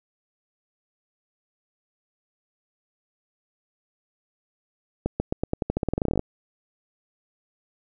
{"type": "accelerating click train", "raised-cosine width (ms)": 2, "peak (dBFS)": -10, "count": 20, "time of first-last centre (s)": [5.06, 6.194], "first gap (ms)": 140, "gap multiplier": 0.89, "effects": []}